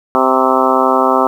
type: harmonic tone with a mistuned harmonic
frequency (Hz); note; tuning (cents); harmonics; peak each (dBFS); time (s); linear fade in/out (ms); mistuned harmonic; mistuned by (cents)
130.81; C3; 0; 2 / 3 / 4 / 5 / 6 / 7 / 8 / 9 / 10; -18 / -18 / -18 / -18 / -18 / -18 / -18 / -18 / -18; 0.15-1.27; 0; 9; -25
effects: 7-bit